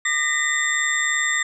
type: tone cluster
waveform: sine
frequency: 1202 / 1848 / 1991 / 3605 / 7470 Hz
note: D6 / A#6 / B6 / A7 / A#8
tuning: +40 / -16 / +14 / +41 / +3 cents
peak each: -31 / -23 / -23 / -30 / -26 dBFS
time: 0.05-1.43 s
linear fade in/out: 5 ms
effects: none